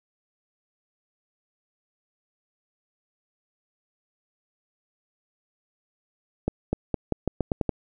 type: accelerating click train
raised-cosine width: 2 ms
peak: -10 dBFS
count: 9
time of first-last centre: 6.48-7.693 s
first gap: 250 ms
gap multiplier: 0.85
effects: none